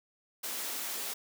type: high-pass noise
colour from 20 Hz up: white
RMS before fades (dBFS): -37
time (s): 0.43-1.14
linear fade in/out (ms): 10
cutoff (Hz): 220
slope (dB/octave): 24
effects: none